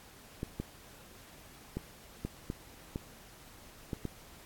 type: clicks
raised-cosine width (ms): 3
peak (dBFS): -22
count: 8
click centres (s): 0.431 / 0.6 / 1.77 / 2.25 / 2.501 / 2.959 / 3.932 / 4.053
effects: pink hiss -55 dBFS RMS until 4.45 s + AAC 64 kbps